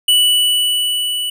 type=tone with level ramp; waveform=square; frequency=2960 Hz; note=F#7; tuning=in tune; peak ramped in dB=-9 to -19 dBFS; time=0.08-1.3 s; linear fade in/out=5 ms; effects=none